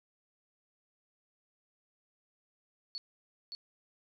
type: tone with echo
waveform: sine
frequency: 4435 Hz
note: C#8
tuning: in tune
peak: -37 dBFS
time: 2.95-2.98 s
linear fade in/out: 0 ms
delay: 570 ms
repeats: 1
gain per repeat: -3 dB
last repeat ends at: 3.55 s
effects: none